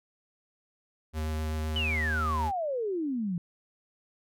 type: tone with vibrato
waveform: square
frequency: 78 Hz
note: D#2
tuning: 5 cents sharp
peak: -30 dBFS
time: 1.13-2.52 s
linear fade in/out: 50 ms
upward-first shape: sine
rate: 7.8 Hz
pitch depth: 9 cents each way
type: exponential sweep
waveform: sine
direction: down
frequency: 3053 to 166 Hz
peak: -28 dBFS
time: 1.76-3.38 s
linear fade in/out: 2 ms
effects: none